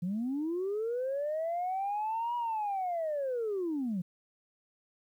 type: linear two-way sweep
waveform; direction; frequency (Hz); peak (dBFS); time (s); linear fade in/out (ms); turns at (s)
sine; up then down; 167.7 to 969 to 167.7; -29; 0.02-4.02; 10; 2.36
effects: tanh soft clip ceiling -27 dBFS + 11-bit